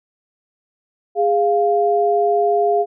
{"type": "tone pair together", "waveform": "sine", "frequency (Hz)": [411.3, 698], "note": ["G#4", "F5"], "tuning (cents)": [-17, -1], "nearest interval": "major sixth", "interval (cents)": 916, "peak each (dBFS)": -16, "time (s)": [1.15, 2.86], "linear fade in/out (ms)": 50, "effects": []}